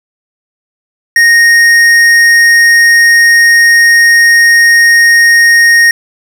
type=tone with tanh clipping; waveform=triangle; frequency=1860 Hz; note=A#6; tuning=4 cents flat; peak=-4 dBFS; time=1.16-5.91 s; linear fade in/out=2 ms; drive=16 dB; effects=none